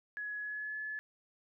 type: tone with pitch glide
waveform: sine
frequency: 1685 to 1718.4 Hz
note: G#6 to A6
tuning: +25 to -41 cents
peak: -37 dBFS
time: 0.17-0.99 s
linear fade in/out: 0 ms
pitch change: +34 cents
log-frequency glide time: 0.39-0.77 s
effects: none